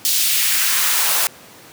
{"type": "noise with high-pass filter sweep", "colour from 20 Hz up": "white", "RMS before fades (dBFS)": -17, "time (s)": [0.05, 1.27], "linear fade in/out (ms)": 0, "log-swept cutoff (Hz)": [3800, 610], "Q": 1.2, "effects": ["pink hiss -42 dBFS RMS until 1.72 s", "high-pass 150 Hz 12 dB/octave"]}